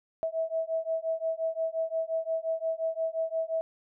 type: beating tone pair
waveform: sine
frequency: 647 / 652.7 Hz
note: E5 / E5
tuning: -32 / -17 cents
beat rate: 5.7 Hz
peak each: -31 dBFS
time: 0.23-3.61 s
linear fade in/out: 0 ms
effects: none